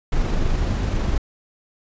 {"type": "noise with amplitude modulation", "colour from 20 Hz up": "brown", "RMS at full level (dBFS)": -19, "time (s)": [0.12, 1.18], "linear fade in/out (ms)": 5, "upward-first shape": "sine", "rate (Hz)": 24, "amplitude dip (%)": 25, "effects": ["resampled to 16000 Hz"]}